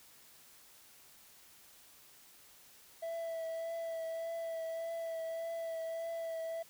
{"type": "tone with vibrato", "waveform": "triangle", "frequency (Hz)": 659.3, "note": "E5", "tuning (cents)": 0, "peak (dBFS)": -35, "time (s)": [3.02, 6.63], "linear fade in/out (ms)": 10, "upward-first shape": "triangle", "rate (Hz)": 1.7, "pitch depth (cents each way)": 22, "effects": ["white hiss -60 dBFS RMS until 6.69 s"]}